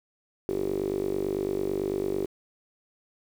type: tone with band-pass filter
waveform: sawtooth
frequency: 49 Hz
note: G1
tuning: in tune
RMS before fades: -29 dBFS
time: 0.48-2.26 s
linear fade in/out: 10 ms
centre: 380 Hz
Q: 8.3
effects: 8-bit